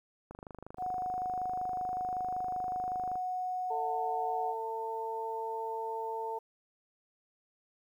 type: click train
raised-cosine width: 1 ms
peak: -31 dBFS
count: 73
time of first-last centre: 0.31-3.156 s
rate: 25.3 Hz
type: tone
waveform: sine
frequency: 735 Hz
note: F#5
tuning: 12 cents flat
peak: -32 dBFS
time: 0.77-4.55 s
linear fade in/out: 50 ms
type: harmonic tone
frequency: 224.3 Hz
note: A3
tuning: 34 cents sharp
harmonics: 2 / 3 / 4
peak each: -38 / -46 / -36 dBFS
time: 3.7-6.39 s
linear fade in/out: 10 ms
effects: 11-bit